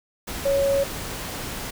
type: tone in noise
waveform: sine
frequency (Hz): 554.4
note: C#5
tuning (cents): 0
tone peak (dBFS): -18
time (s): 0.45-0.84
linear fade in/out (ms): 10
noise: pink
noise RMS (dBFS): -32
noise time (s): 0.27-1.71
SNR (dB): +11
effects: none